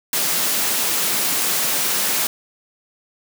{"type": "high-pass noise", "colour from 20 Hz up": "white", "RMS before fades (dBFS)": -20, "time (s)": [0.13, 2.27], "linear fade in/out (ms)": 2, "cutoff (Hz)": 140, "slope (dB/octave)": 24, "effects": []}